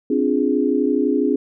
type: chord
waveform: sine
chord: D half-diminished seventh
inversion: third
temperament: equal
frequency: 261.6 / 293.7 / 349.2 / 415.3 Hz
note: C4 / D4 / F4 / Ab4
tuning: 0 / 0 / 0 / 0 cents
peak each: -20 / -20 / -24 / -21 dBFS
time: 0.1-1.36 s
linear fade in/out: 5 ms
effects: none